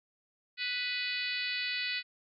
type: harmonic tone with a mistuned harmonic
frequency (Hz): 493.9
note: B4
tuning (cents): 0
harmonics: 3 / 4 / 5 / 6 / 7 / 8 / 9 / 10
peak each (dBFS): -43 / -37 / -37 / -42 / -43 / -40 / -40 / -51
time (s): 0.57-2.03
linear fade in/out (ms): 50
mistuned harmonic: 5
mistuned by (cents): +18
effects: none